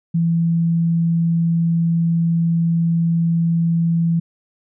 sine tone, 167.1 Hz, E3, 24 cents sharp, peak -14 dBFS, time 0.14-4.2 s, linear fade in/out 10 ms, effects none

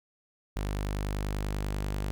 sawtooth tone, 50.2 Hz, G1, 42 cents sharp, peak -26 dBFS, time 0.56-2.11 s, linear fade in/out 0 ms, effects none

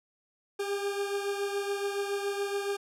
40% pulse beating tone pair, 400 / 407.1 Hz, G4 / G#4, +35 / -35 cents, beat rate 7.1 Hz, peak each -30 / -36 dBFS, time 0.59-2.77 s, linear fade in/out 10 ms, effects low-pass 12000 Hz 12 dB/octave

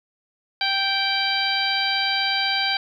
harmonic tone with a mistuned harmonic, 784 Hz, G5, in tune, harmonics 1 / 2 / 3 / 4 / 5 / 6, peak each -27 / -27 / -27 / -27 / -27 / -27 dBFS, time 0.61-2.77 s, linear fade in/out 2 ms, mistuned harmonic 3, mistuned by -16 cents, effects 9-bit

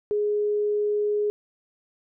sine tone, 416.7 Hz, G#4, 6 cents sharp, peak -21 dBFS, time 0.11-1.3 s, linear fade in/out 0 ms, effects none

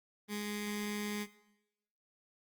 15% pulse tone with notch filter, 207.7 Hz, G#3, in tune, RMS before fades -38 dBFS, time 0.28-1.27 s, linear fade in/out 50 ms, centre 640 Hz, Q 0.59, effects noise-tail reverb RT60 0.9 s tail -17 dB re dry + Opus 24 kbps

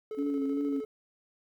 triangle tone with tremolo, 432.4 Hz, A4, 30 cents flat, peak -32 dBFS, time 0.11-0.85 s, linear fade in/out 2 ms, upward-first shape square, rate 13 Hz, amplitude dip 40%
sine tone with vibrato, 279.2 Hz, C#4, 13 cents sharp, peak -28 dBFS, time 0.17-0.81 s, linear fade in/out 20 ms, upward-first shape triangle, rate 2.7 Hz, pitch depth 47 cents each way
effects 11-bit

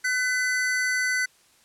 square tone pair together, 1508.3 / 2007 Hz, F#6 / B6, +33 / +27 cents, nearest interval perfect fourth, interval 494 cents, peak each -26 dBFS, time 0.04-1.26 s, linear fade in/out 10 ms, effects white hiss -59 dBFS RMS until 1.64 s + low-pass 10000 Hz 12 dB/octave

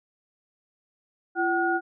sine tone cluster, 341.3 / 760 / 1442 Hz, F4 / F#5 / F#6, -40 / +46 / -45 cents, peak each -26 dBFS, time 1.35-1.81 s, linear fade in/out 50 ms, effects none

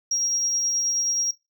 triangle tone with tremolo, 5630 Hz, F8, 13 cents sharp, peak -17 dBFS, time 0.11-1.31 s, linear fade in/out 5 ms, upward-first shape sine, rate 9.4 Hz, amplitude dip 30%, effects noise-tail reverb RT60 0.2 s tail -19 dB re dry + tanh soft clip ceiling -18 dBFS

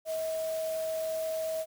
sine tone in noise, 640 Hz, D#5, 49 cents sharp, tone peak -30 dBFS, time 0.05-1.66 s, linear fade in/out 50 ms, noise white, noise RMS -45 dBFS, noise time 0.05-1.66 s, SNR +12 dB, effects none

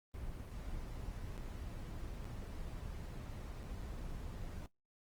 brown noise with dropouts, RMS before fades -45 dBFS, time 0.14-4.66 s, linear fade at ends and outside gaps 0 ms, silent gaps 1.37-1.378 / 2.244-2.254 / 3.631-3.637 / 3.817-3.823 s, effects noise-tail reverb RT60 0.1 s tail -17 dB re dry + Opus 24 kbps

